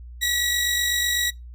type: tone pair together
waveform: 25% pulse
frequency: 1934 / 3820 Hz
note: B6 / A#7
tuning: -37 / +42 cents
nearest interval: octave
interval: 1179 cents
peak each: -20 dBFS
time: 0.21-1.31 s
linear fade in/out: 20 ms
effects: noise-tail reverb RT60 0.2 s tail -23 dB re dry + added 60 Hz sine -37 dBFS peak until 1.54 s